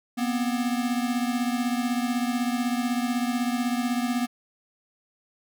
square beating tone pair, 240 / 256 Hz, B3 / C4, -49 / -38 cents, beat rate 16 Hz, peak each -26 / -30 dBFS, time 0.17-4.27 s, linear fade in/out 20 ms, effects none

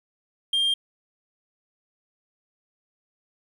sine tone, 3200 Hz, G7, 35 cents sharp, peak -17 dBFS, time 0.53-0.74 s, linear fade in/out 5 ms, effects tanh soft clip ceiling -19 dBFS + 9-bit

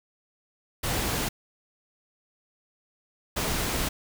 pink noise bursts at uneven times, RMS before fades -28 dBFS, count 2, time 0.83-1.29 / 3.36-3.89 s, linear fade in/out 10 ms, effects none

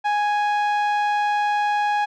sawtooth tone with low-pass filter, 830 Hz, G#5, 1 cent flat, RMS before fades -21 dBFS, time 0.04-2.06 s, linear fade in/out 20 ms, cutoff 2300 Hz, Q 0.51, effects none

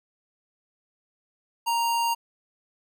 square tone, 932.3 Hz, A#5, in tune, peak -23 dBFS, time 1.66-2.15 s, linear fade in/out 20 ms, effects none

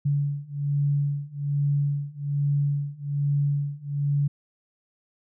sine beating tone pair, 142.5 / 143.7 Hz, C#3 / D3, +48 / -37 cents, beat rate 1.2 Hz, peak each -26 / -25 dBFS, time 0.05-4.28 s, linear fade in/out 10 ms, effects none

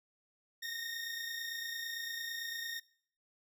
20% pulse tone pair together, 1837 / 1865.9 Hz, A#6 / A#6, -26 / +1 cents, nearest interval unison, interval 27 cents, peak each -35 / -39 dBFS, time 0.62-2.8 s, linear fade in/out 10 ms, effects noise-tail reverb RT60 0.6 s tail -23 dB re dry

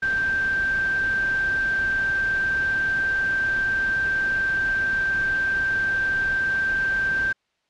sine tone in noise, 1568 Hz, G6, in tune, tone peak -20 dBFS, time 0.02-7.33 s, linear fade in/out 10 ms, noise pink, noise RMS -36 dBFS, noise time 0.02-7.33 s, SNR +13 dB, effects white hiss -71 dBFS RMS until 7.69 s + low-pass 4000 Hz 12 dB/octave

